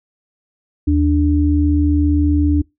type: tone pair together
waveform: sine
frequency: 78.6 / 293.7 Hz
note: D#2 / D4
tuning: +18 / 0 cents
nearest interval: octave + major seventh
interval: 2282 cents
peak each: -14 dBFS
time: 0.87-2.62 s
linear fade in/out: 10 ms
effects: noise-tail reverb RT60 0.2 s tail -24 dB re dry